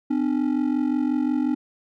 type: ring-modulated tone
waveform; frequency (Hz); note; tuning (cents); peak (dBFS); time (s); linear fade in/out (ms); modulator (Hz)
triangle; 277.2; C#4; 0; -15; 0.1-1.55; 10; 22.8
effects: none